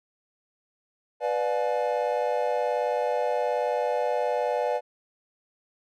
triangle chord, B diminished seventh, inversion none, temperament just, 493.9 / 592.7 / 711.2 / 853.4 Hz, B4 / D5 / F5 / Ab5, 0 / +16 / +31 / +47 cents, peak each -26 / -26 / -29 / -29 dBFS, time 1.2-4.81 s, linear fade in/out 50 ms, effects none

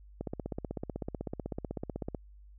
click train, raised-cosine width 2 ms, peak -22 dBFS, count 32, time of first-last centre 0.21-2.147 s, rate 16 Hz, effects added 50 Hz sine -51 dBFS peak until 2.58 s

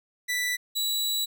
sawtooth tone pair in turn, 1975.5 / 3921 Hz, B6 / B7, 0 / -13 cents, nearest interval octave, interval 1187 cents, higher second, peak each -22 dBFS, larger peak neither, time 0.28-0.57 / 0.75-1.26 s, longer second, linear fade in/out 20 ms, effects none

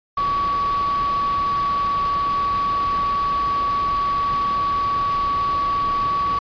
sine tone in noise, 1132 Hz, C#6, 36 cents sharp, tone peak -18 dBFS, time 0.17-6.39 s, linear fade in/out 5 ms, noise pink, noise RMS -32 dBFS, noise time 0.17-6.39 s, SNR +11 dB, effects resampled to 11025 Hz

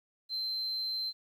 sine tone, 4107 Hz, C8, 33 cents flat, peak -30 dBFS, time 0.29-1.13 s, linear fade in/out 50 ms, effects tanh soft clip ceiling -30 dBFS + 11-bit

